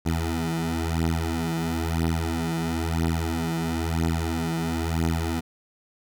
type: beating tone pair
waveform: 15% pulse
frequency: 81.8 / 82.8 Hz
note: E2 / E2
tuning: -13 / +8 cents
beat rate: 1 Hz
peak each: -20 / -21 dBFS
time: 0.05-5.41 s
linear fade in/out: 20 ms
effects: none